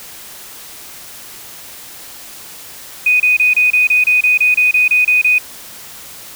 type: tone bursts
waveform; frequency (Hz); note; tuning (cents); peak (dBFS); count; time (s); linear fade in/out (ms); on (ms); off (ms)
sine; 2489; D#7; 0; -8; 14; 3.06-5.384; 5; 140; 28
effects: white hiss -34 dBFS RMS until 6.35 s